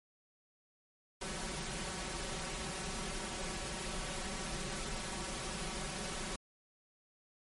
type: noise with comb filter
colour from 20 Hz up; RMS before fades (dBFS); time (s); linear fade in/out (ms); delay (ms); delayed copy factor
pink; -40; 1.21-6.36; 5; 5.3; +0.9
effects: MP3 48 kbps